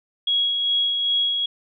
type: tone with tremolo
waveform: sine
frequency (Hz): 3318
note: G#7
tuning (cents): -2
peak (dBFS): -17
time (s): 0.27-1.46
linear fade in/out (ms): 5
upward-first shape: sine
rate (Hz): 2.5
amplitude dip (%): 35
effects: none